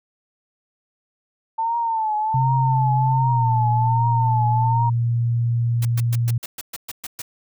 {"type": "tone with vibrato", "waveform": "sine", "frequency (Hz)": 892, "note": "A5", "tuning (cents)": 23, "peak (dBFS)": -19, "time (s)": [1.58, 4.9], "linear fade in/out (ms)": 10, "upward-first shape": "triangle", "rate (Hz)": 1.3, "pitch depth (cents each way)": 97}
{"type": "tone with pitch glide", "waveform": "sine", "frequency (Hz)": [130.81, 117.89], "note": ["C3", "A#2"], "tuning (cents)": [0, 20], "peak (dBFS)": -17, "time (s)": [2.34, 6.38], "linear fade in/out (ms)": 5, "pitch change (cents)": -180, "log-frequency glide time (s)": [3.21, 3.45]}
{"type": "noise bursts", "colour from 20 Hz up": "white", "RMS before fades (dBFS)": -31, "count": 10, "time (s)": [5.82, 7.22], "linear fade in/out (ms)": 5, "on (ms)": 32, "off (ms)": 120}
{"effects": []}